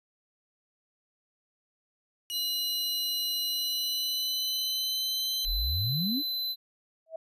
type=tone with pitch glide; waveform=sawtooth; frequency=2898 to 3124 Hz; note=F#7 to G7; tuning=-37 to -7 cents; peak=-31 dBFS; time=2.3-5.45 s; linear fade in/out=0 ms; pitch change=+130 cents; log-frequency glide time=3.47-5.32 s
type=tone; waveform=square; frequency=4032 Hz; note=B7; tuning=35 cents sharp; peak=-30 dBFS; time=2.31-6.56 s; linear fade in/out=50 ms
type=exponential sweep; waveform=sine; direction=up; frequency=36.04 to 311.1 Hz; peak=-28 dBFS; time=5.44-6.23 s; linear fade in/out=50 ms
type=tone with exponential growth; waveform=sine; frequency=648 Hz; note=E5; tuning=30 cents flat; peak=-31 dBFS; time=7.06-7.16 s; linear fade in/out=5 ms; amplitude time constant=20 ms
effects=resampled to 32000 Hz